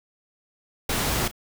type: noise with echo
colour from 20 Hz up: pink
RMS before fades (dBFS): -25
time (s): 0.89-1.28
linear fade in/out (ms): 5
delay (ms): 34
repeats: 1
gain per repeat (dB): -15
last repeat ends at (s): 1.314
effects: none